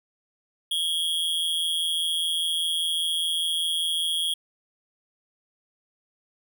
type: tone with amplitude modulation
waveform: square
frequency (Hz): 3279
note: G#7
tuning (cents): -23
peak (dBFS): -21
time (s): 0.71-4.34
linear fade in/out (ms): 5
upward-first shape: sine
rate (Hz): 165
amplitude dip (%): 70
effects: none